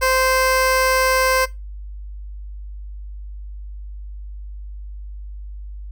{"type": "tone", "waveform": "15% pulse", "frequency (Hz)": 520, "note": "C5", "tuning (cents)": -11, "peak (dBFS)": -9, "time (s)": [0.01, 1.46], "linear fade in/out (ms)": 20, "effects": ["noise-tail reverb RT60 0.2 s tail -18 dB re dry", "added 50 Hz sine -30 dBFS peak until 5.91 s"]}